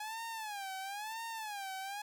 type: tone with vibrato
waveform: sawtooth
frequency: 836 Hz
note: G#5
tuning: 11 cents sharp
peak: -36 dBFS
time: 0-2.02 s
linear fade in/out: 5 ms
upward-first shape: sine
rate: 1 Hz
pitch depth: 160 cents each way
effects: none